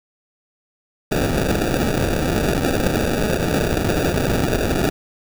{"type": "noise with sample-and-hold", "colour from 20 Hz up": "white", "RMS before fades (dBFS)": -19, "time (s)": [1.11, 4.9], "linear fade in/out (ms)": 10, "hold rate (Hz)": 1050, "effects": []}